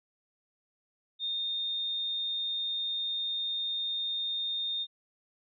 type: tone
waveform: sine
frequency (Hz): 3655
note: A#7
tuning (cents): -35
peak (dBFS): -30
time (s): 1.19-4.87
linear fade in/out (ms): 50
effects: none